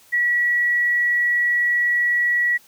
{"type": "tone", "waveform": "sine", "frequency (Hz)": 1932, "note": "B6", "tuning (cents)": -39, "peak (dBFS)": -16, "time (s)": [0.12, 2.58], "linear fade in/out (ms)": 20, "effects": ["white hiss -52 dBFS RMS until 2.67 s"]}